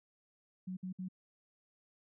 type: tone bursts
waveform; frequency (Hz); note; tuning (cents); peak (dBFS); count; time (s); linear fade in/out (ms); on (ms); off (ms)
sine; 185; F#3; 0; -38; 3; 0.67-1.086; 10; 100; 58
effects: none